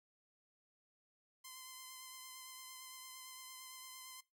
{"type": "tone with vibrato", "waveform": "5% pulse", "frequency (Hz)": 1034, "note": "C6", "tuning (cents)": -21, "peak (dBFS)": -39, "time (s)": [1.44, 4.21], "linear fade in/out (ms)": 10, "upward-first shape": "sine", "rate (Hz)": 8.8, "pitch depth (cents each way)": 18, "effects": ["noise-tail reverb RT60 0.2 s tail -17 dB re dry"]}